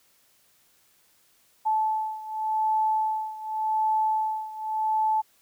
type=beating tone pair; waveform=sine; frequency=870 / 870.87 Hz; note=A5 / A5; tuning=-20 / -18 cents; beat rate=0.87 Hz; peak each=-25 / -28 dBFS; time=1.65-5.22 s; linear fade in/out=20 ms; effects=white hiss -63 dBFS RMS until 5.41 s